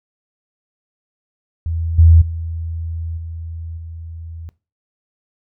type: tone with level steps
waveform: sine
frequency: 82.41 Hz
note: E2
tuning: in tune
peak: -18 / -5 / -22 / -26 / -29 dBFS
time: 1.66-4.49 s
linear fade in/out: 0 ms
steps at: 1.98 / 2.21 / 3.17 / 3.77 s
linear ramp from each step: 10 ms
effects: noise-tail reverb RT60 0.3 s tail -20 dB re dry